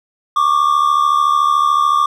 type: tone pair together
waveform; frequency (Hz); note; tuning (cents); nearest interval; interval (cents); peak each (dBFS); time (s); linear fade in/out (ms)
triangle; 1113 / 1186.7; C#6 / D6; +7 / +18; minor second; 111; -13 / -11; 0.36-2.06; 5
effects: none